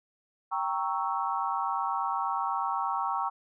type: chord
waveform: sine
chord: G diminished seventh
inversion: none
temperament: equal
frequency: 784 / 932.3 / 1108.7 / 1318.5 Hz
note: G5 / Bb5 / Db6 / Fb6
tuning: 0 / 0 / 0 / 0 cents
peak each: -33 / -32 / -32 / -35 dBFS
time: 0.51-3.3 s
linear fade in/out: 20 ms
effects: none